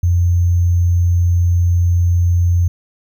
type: tone with sample-and-hold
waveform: sine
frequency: 87.31 Hz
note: F2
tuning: in tune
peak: -10 dBFS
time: 0.03-2.68 s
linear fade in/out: 5 ms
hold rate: 6300 Hz
effects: none